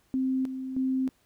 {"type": "tone with tremolo", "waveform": "sine", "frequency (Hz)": 261.6, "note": "C4", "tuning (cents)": 0, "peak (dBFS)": -24, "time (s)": [0.14, 1.09], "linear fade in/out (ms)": 0, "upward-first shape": "square", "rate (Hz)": 1.6, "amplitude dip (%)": 60, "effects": ["pink hiss -67 dBFS RMS until 1.25 s"]}